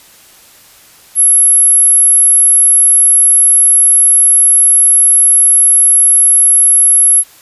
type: tone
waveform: sine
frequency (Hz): 11175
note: F9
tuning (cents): 0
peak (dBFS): -4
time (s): 1.15-7.24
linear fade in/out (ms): 50
effects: white hiss -41 dBFS RMS until 7.41 s + resampled to 32000 Hz